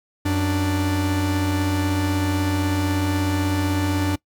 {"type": "tone pair together", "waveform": "45% pulse", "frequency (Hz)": [92.51, 293.7], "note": ["F#2", "D4"], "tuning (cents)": [0, 0], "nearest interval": "octave + minor sixth", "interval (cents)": 2000, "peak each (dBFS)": -22, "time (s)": [0.25, 4.16], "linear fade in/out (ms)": 10, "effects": ["noise-tail reverb RT60 0.1 s tail -21 dB re dry"]}